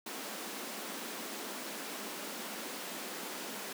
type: high-pass noise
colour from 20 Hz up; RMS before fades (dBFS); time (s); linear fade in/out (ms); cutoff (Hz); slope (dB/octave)
pink; -42; 0.06-3.73; 5; 200; 48
effects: none

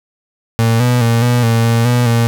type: tone with pitch steps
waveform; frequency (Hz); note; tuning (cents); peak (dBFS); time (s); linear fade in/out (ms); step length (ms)
35% pulse; 114.4 / 123.1 / 116.1 / 121.7 / 114.8 / 115.8 / 122 / 116.6; A#2 / B2 / A#2 / B2 / A#2 / A#2 / B2 / A#2; -32 / -5 / -7 / -25 / -26 / -11 / -21 / +1; -8; 0.59-2.27; 0; 210
effects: none

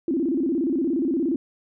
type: tone with vibrato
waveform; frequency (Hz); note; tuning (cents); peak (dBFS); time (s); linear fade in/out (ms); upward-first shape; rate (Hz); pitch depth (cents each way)
sine; 298.6; D4; +29; -20; 0.08-1.36; 2; square; 17; 210
effects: none

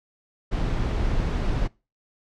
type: noise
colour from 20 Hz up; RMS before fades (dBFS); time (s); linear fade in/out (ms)
brown; -24; 0.51-1.68; 20
effects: noise-tail reverb RT60 0.3 s tail -24 dB re dry + low-pass 5000 Hz 12 dB/octave

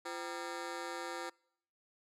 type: ring-modulated tone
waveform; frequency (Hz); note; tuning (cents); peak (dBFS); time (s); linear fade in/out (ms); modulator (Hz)
15% pulse; 430; A4; -40; -30; 0.05-1.3; 10; 85
effects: noise-tail reverb RT60 0.7 s tail -26 dB re dry + low-pass 10000 Hz 12 dB/octave

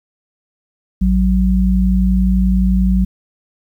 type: tone pair together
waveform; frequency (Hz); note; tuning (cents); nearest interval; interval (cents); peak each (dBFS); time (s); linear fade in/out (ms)
sine; 55.68 / 187.3; A1 / F#3; +21 / +21; octave + major sixth; 2100; -13; 1.01-3.05; 10
effects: 8-bit

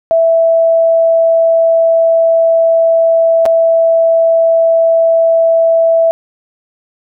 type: tone with dropouts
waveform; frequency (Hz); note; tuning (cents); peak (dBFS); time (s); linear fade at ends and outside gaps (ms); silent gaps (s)
sine; 659.3; E5; 0; -6; 0.11-6.11; 0; 3.455-3.461
effects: none

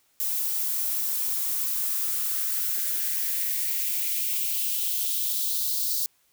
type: noise with high-pass filter sweep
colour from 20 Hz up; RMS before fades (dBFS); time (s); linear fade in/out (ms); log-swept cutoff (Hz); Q
violet; -27; 0.2-6.06; 0; 620 to 4500; 3
effects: white hiss -66 dBFS RMS until 6.32 s

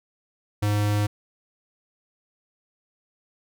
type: tone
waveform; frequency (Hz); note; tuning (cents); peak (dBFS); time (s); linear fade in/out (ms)
square; 103.83; G#2; 0; -21; 0.62-1.07; 10
effects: none

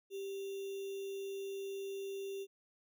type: tone with sample-and-hold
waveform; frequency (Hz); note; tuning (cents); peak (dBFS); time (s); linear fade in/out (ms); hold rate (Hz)
sine; 392; G4; 0; -39; 0.1-2.47; 50; 3150
effects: none

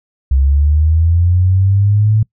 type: linear sweep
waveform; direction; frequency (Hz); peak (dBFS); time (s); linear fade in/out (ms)
sine; up; 65.41 to 110; -8; 0.31-2.23; 5
effects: noise-tail reverb RT60 0.1 s tail -24 dB re dry

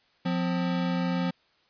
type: tone pair together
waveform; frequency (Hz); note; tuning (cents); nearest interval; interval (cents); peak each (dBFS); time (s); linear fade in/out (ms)
square; 177.24 / 258.9; F3 / C4; +26 / -18; perfect fifth; 656; -27 / -32; 0.25-1.31; 10
effects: white hiss -65 dBFS RMS until 1.69 s + resampled to 11025 Hz

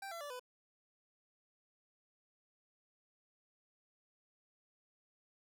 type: tone with pitch steps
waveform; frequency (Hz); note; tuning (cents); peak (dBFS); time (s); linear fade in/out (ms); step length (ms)
25% pulse; 784 / 674.7 / 580.6 / 499.6; G5 / E5 / D5 / B4; 0 / +40 / -20 / +20; -40; 0.02-0.396; 5; 94
effects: none

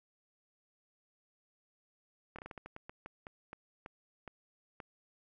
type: slowing click train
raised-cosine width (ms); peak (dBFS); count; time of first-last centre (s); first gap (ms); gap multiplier
0.5; -30; 15; 2.36-4.802; 26; 1.26
effects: none

